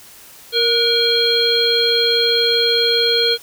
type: harmonic tone with a mistuned harmonic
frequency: 466.2 Hz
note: A#4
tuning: in tune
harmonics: 1 / 3 / 5 / 7 / 9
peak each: -18 / -25 / -27 / -18 / -17 dBFS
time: 0.52-3.38 s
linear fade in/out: 50 ms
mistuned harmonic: 3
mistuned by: +64 cents
effects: white hiss -42 dBFS RMS until 3.42 s